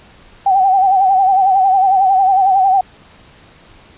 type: tone with vibrato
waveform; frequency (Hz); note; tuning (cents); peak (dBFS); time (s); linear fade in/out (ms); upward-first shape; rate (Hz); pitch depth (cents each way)
sine; 768; G5; -36; -8; 0.46-2.81; 5; sine; 11; 68
effects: pink hiss -44 dBFS RMS until 3.97 s + resampled to 8000 Hz